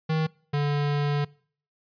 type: tone pair in turn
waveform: square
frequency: 158 / 145.15 Hz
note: D#3 / D3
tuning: +27 / -20 cents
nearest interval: minor second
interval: 147 cents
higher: first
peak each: -23 dBFS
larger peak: neither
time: 0.09-0.27 / 0.53-1.25 s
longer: second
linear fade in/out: 10 ms
effects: noise-tail reverb RT60 0.5 s tail -24 dB re dry + resampled to 11025 Hz